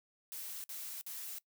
blue noise bursts, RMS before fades -44 dBFS, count 3, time 0.32-1.384 s, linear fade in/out 0 ms, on 320 ms, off 52 ms, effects noise-tail reverb RT60 0.1 s tail -22 dB re dry

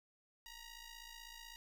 10% pulse ring-modulated tone, 948 Hz, A#5, 29 cents sharp, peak -40 dBFS, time 0.46-1.56 s, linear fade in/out 0 ms, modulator 976 Hz, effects none

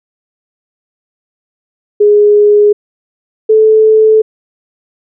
sine tone pair in turn, 415.3 / 436 Hz, G#4 / A4, 0 / -16 cents, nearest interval minor second, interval 84 cents, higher second, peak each -3 dBFS, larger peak neither, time 2-2.73 / 3.49-4.22 s, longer neither, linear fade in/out 10 ms, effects none

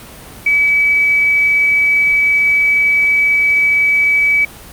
sine tone, 2287 Hz, D7, 47 cents flat, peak -9 dBFS, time 0.46-4.45 s, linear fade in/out 5 ms, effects pink hiss -35 dBFS RMS until 4.72 s + Opus 32 kbps

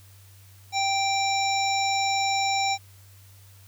harmonic tone, 784 Hz, G5, in tune, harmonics 1 / 3 / 5 / 7 / 9, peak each -24 / -29 / -31 / -32 / -34 dBFS, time 0.72-2.78 s, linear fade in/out 50 ms, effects added 97 Hz sine -49 dBFS peak until 3.67 s + white hiss -56 dBFS RMS until 3.67 s

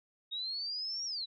sine linear two-way sweep, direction up then down, 3721 to 5670 to 3850 Hz, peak -35 dBFS, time 0.31-1.26 s, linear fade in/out 20 ms, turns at 1.05 s, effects none

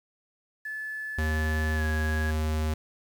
sine tone with pitch glide, 1731 to 1658.6 Hz, A6 to G#6, -29 to -3 cents, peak -32 dBFS, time 0.65-2.31 s, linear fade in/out 5 ms, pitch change -74 cents, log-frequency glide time 1.75-1.84 s
square tone, 77.78 Hz, D#2, in tune, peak -26 dBFS, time 1.18-2.74 s, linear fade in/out 5 ms
effects 9-bit

